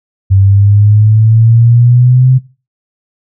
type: exponential sweep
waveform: sine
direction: up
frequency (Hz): 95.9 to 130.81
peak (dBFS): -3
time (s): 0.3-2.39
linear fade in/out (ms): 20
effects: noise-tail reverb RT60 0.3 s tail -18 dB re dry